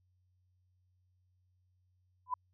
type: tone with exponential growth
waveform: sine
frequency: 1000 Hz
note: B5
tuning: 21 cents sharp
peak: -27 dBFS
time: 2.26-2.34 s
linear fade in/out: 5 ms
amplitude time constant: 16 ms
effects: added 91 Hz sine -70 dBFS peak until 2.53 s